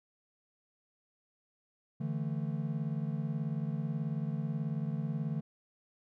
triangle chord, D suspended second, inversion none, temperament just, 146.83 / 165.19 / 220.2 Hz, D3 / E3 / A3, 0 / +4 / +2 cents, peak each -33 / -35 / -37 dBFS, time 2-5.41 s, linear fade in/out 10 ms, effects none

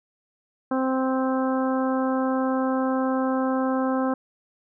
harmonic tone, 261.6 Hz, C4, in tune, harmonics 1 / 2 / 3 / 4 / 5 / 6, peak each -23 / -27 / -31 / -32 / -34 / -39 dBFS, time 0.71-4.14 s, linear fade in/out 5 ms, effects none

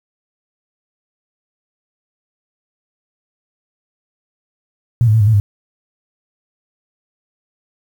sine tone with pitch steps, 118.8 / 107.2 / 112 / 102.2 / 111.6 / 101.9 Hz, A#2 / A2 / A2 / G#2 / A2 / G#2, +33 / -45 / +31 / -27 / +25 / -32 cents, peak -8 dBFS, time 5.01-5.4 s, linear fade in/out 0 ms, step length 65 ms, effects 7-bit

